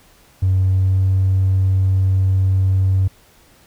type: tone with pitch glide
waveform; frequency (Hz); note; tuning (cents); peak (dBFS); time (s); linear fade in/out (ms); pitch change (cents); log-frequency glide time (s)
triangle; 94.1 to 95.08; F#2 to F#2; +30 to +48; -9; 0.42-3.08; 10; +18; 0.59-1.07
effects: tanh soft clip ceiling -9 dBFS + pink hiss -51 dBFS RMS until 3.66 s